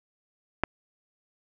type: clicks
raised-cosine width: 0.5 ms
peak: -8 / -17 dBFS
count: 2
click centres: 0.636 / 0.639 s
effects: none